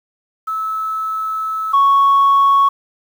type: tone pair in turn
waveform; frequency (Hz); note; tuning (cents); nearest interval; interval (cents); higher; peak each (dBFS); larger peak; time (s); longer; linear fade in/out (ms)
sine; 1301 / 1109; E6 / C#6; -23 / 0; minor third; 277; first; -18 / -7; second; 0.47-1.73 / 1.73-2.69; first; 10
effects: tanh soft clip ceiling -6 dBFS + 7-bit